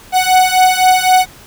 45% pulse beating tone pair, 740 / 743.9 Hz, F#5 / F#5, 0 / +9 cents, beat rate 3.9 Hz, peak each -11 dBFS, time 0.12-1.26 s, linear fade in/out 50 ms, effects pink hiss -39 dBFS RMS until 1.46 s

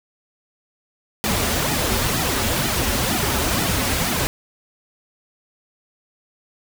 pink noise with flanger, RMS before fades -21 dBFS, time 1.24-4.27 s, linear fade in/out 0 ms, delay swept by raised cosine 1.8 to 6.5 ms, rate 2.1 Hz, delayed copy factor -0.95, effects none

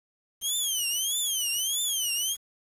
15% pulse tone with vibrato, 3136 Hz, G7, in tune, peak -19 dBFS, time 0.41-2.37 s, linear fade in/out 50 ms, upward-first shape triangle, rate 1.6 Hz, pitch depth 230 cents each way, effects resampled to 32000 Hz + 8-bit

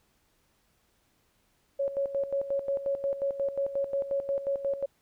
sine tone with tremolo, 554.4 Hz, C#5, in tune, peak -25 dBFS, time 1.79-4.86 s, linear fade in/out 10 ms, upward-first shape square, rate 5.6 Hz, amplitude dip 70%, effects pink hiss -70 dBFS RMS until 5.01 s

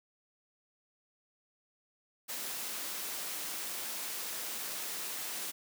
white high-pass noise, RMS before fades -39 dBFS, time 2.28-5.52 s, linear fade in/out 20 ms, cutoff 210 Hz, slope 12 dB/octave, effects none

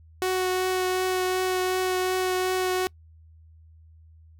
sawtooth tone with vibrato, 370 Hz, F#4, in tune, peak -19 dBFS, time 0.22-2.87 s, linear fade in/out 0 ms, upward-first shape triangle, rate 2.7 Hz, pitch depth 11 cents each way, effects noise-tail reverb RT60 0.1 s tail -25 dB re dry + added 80 Hz sine -49 dBFS peak until 4.39 s

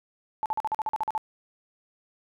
sine tone bursts, 870 Hz, A5, 20 cents flat, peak -24 dBFS, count 11, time 0.43-1.178 s, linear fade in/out 0 ms, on 28 ms, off 44 ms, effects none

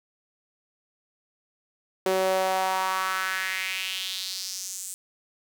sawtooth tone with high-pass filter sweep, 188.4 Hz, F#3, 32 cents sharp, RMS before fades -28 dBFS, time 2.06-4.94 s, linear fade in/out 0 ms, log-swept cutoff 430 to 8300 Hz, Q 3.2, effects none

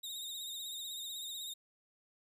sawtooth tone with vibrato, 3729 Hz, A#7, in tune, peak -38 dBFS, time 0.03-1.54 s, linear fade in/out 10 ms, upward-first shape sine, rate 16 Hz, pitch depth 56 cents each way, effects none

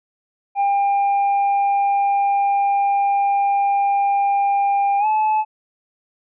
triangle tone with pitch glide, 800 to 862.4 Hz, G5 to A5, +35 to -35 cents, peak -13 dBFS, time 0.55-5.45 s, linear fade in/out 50 ms, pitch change +130 cents, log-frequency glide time 4.99-5.06 s, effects resampled to 8000 Hz

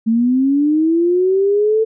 sine linear sweep, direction up, 220 to 446.8 Hz, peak -11 dBFS, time 0.06-1.85 s, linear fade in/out 20 ms, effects none

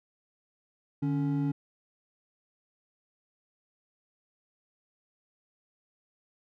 triangle tone pair together, 148.4 / 280.1 Hz, D3 / C#4, +18 / +18 cents, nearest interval major seventh, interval 1100 cents, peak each -27 dBFS, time 1.02-1.52 s, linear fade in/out 10 ms, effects none

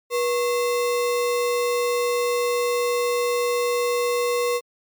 sine tone with sample-and-hold, 484 Hz, B4, 35 cents flat, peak -19 dBFS, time 0.1-4.61 s, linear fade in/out 50 ms, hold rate 1575 Hz, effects MP3 96 kbps

